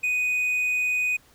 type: tone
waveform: triangle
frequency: 2489 Hz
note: D#7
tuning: in tune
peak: -20 dBFS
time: 0.03-1.17 s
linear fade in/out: 10 ms
effects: pink hiss -57 dBFS RMS until 1.34 s